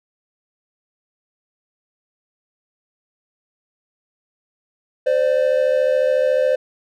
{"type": "tone pair together", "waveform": "triangle", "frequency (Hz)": [518, 592], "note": ["C5", "D5"], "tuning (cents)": [-17, 14], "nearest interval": "major second", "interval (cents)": 231, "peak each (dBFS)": [-14, -17], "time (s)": [5.06, 6.56], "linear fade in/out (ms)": 10, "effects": []}